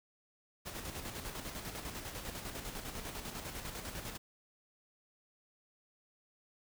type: noise with tremolo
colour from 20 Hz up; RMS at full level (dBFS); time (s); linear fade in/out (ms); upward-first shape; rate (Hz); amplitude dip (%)
pink; -42; 0.65-4.18; 20; square; 10; 45
effects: none